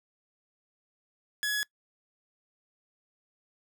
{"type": "tone", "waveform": "sawtooth", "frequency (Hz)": 1688, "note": "G#6", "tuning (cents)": 28, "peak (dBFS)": -24, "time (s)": [1.43, 1.63], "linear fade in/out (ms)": 0, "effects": ["noise-tail reverb RT60 0.1 s tail -23 dB re dry"]}